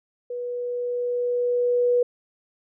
sine tone with level ramp, 487.9 Hz, B4, 21 cents flat, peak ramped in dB -28 to -16 dBFS, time 0.3-2.03 s, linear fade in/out 5 ms, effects none

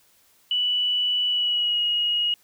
sine tone with pitch glide, 2960 to 2887 Hz, F#7 to F#7, 0 to -43 cents, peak -20 dBFS, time 0.51-2.34 s, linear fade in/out 2 ms, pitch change -43 cents, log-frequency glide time 1.27-1.81 s, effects white hiss -60 dBFS RMS until 2.43 s

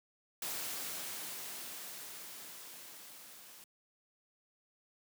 white noise with level ramp, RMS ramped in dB -39 to -55 dBFS, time 0.42-3.64 s, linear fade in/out 2 ms, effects high-pass 150 Hz 12 dB/octave

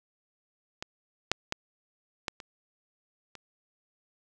clicks, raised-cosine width 0.2 ms, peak -18 / -6 / -12 / -13 / -25 / -27 dBFS, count 6, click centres 0.825 / 1.316 / 1.524 / 2.282 / 2.402 / 3.353 s, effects none

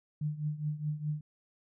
sine tone with tremolo, 150.7 Hz, D3, 45 cents sharp, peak -28 dBFS, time 0.21-1.21 s, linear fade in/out 5 ms, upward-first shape triangle, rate 4.8 Hz, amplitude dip 85%, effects none

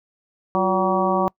harmonic tone with a mistuned harmonic, 189.6 Hz, F#3, 43 cents sharp, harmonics 1 / 2 / 3 / 4 / 5 / 6, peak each -24 / -24 / -24 / -24 / -24 / -24 dBFS, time 0.55-1.28 s, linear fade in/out 0 ms, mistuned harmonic 2, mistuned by -92 cents, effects noise-tail reverb RT60 0.1 s tail -25 dB re dry

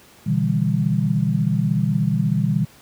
sine chord, E minor seventh, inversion second, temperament just, 123.61 / 148.33 / 164.81 / 197.78 Hz, B2 / D3 / E3 / G3, +2 / +18 / 0 / +16 cents, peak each -22 dBFS, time 0.26-2.65 s, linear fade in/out 10 ms, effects pink hiss -49 dBFS RMS until 2.81 s + high-pass 80 Hz 12 dB/octave

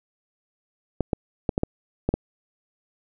clicks, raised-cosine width 2 ms, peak -8 dBFS, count 7, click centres 1.007 / 1.132 / 1.492 / 1.579 / 1.634 / 2.09 / 2.14 s, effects none

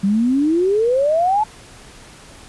sine exponential sweep, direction up, 190 to 880 Hz, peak -13 dBFS, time 0.03-1.44 s, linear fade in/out 10 ms, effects pink hiss -42 dBFS RMS until 2.48 s + resampled to 24000 Hz

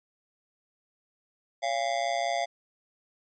square tone with amplitude modulation, 688 Hz, F5, 26 cents flat, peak -23 dBFS, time 1.62-2.46 s, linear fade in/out 20 ms, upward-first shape sine, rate 125 Hz, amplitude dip 95%, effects resampled to 16000 Hz

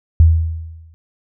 sine tone with exponential decay, 81.3 Hz, E2, 23 cents flat, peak -3 dBFS, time 0.2-0.94 s, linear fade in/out 0 ms, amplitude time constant 160 ms, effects none

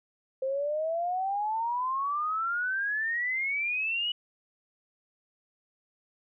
sine exponential sweep, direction up, 521 to 2960 Hz, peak -27 dBFS, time 0.42-4.12 s, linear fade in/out 5 ms, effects none

